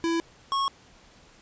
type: tone pair in turn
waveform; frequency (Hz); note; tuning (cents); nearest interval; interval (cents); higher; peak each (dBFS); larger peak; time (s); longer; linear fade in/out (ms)
square; 332.8 / 1097; E4 / C#6; +17 / -18; octave + major sixth; 2065; second; -24; neither; 0.04-0.2 / 0.52-0.68; neither; 0
effects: pink hiss -55 dBFS RMS until 1.41 s + resampled to 16000 Hz